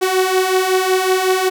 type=beating tone pair; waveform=sawtooth; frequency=370 / 375.4 Hz; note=F#4 / F#4; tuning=0 / +25 cents; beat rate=5.4 Hz; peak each=-15 / -11 dBFS; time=0.01-1.5 s; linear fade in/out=20 ms; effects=none